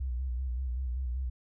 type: tone with vibrato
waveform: sine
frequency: 63 Hz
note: B1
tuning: 35 cents sharp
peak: -30 dBFS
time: 0-1.3 s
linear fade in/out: 10 ms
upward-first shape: square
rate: 5.2 Hz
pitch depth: 68 cents each way
effects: none